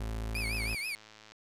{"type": "tone", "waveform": "35% pulse", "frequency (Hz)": 55, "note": "A1", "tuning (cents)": 0, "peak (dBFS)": -32, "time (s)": [0, 0.75], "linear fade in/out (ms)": 5}
{"type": "tone with vibrato", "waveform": "35% pulse", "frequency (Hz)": 2360, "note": "D7", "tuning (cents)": 8, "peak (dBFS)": -32, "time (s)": [0.35, 0.95], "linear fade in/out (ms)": 0, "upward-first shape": "triangle", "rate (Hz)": 6.2, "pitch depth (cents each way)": 180}
{"type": "click train", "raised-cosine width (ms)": 0.2, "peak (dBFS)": -35, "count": 82, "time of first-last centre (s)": [0.57, 1.32], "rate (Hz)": 108}
{"effects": ["resampled to 32000 Hz"]}